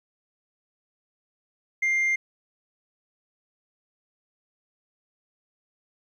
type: tone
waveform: sine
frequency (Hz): 2100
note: C7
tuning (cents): +6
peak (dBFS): -18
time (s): 1.82-2.16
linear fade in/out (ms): 10
effects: tanh soft clip ceiling -20 dBFS + 10-bit